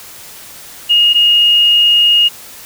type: tone pair in turn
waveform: sine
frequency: 2858 / 2858 Hz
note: F7 / F7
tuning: +39 / +39 cents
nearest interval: unison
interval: 0 cents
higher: neither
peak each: -6 dBFS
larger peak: neither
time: 0.89-1.14 / 1.14-2.29 s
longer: second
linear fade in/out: 20 ms
effects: white hiss -34 dBFS RMS until 2.65 s